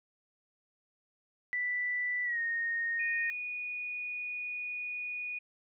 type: tone with pitch glide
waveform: sine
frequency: 1975.5 to 1853.9 Hz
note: B6 to A#6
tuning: 0 to -10 cents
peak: -30 dBFS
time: 1.53-3.3 s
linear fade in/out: 0 ms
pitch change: -110 cents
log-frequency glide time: 2.24-2.39 s
type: tone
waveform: sine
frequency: 2463 Hz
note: D#7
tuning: 18 cents flat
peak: -35 dBFS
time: 2.99-5.39 s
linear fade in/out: 10 ms
effects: none